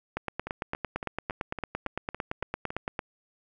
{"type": "two click trains", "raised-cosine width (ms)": 0.5, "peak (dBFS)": [-20, -15], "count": [9, 26], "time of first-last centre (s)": [[0.47, 2.705], [0.17, 2.992]], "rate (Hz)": [3.58, 8.86], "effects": []}